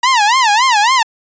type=tone with vibrato; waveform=sawtooth; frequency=932.3 Hz; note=A#5; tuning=in tune; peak=-5 dBFS; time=0.03-1.03 s; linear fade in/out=5 ms; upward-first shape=sine; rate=3.6 Hz; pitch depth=230 cents each way; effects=resampled to 16000 Hz